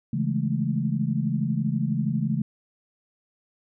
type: chord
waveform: sine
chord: A major seventh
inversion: first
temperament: equal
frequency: 138.59 / 164.81 / 207.7 / 220 Hz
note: C#3 / E3 / G#3 / A3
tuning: 0 / 0 / 0 / 0 cents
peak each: -27 / -28 / -29 / -28 dBFS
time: 0.13-2.42 s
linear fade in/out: 5 ms
effects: none